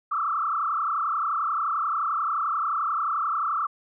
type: tone with frequency modulation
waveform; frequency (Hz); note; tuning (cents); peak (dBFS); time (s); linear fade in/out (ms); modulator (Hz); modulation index
sine; 1244.5; D#6; 0; -23; 0.11-3.67; 10; 31.4; 3.5
effects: none